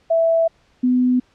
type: tone pair in turn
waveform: sine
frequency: 659.3 / 250.7 Hz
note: E5 / B3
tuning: 0 / +26 cents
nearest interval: octave + perfect fourth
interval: 1674 cents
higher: first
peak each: -13 dBFS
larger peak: neither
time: 0.1-0.48 / 0.83-1.2 s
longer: first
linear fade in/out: 10 ms
effects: pink hiss -58 dBFS RMS until 1.34 s + low-pass 5000 Hz 12 dB/octave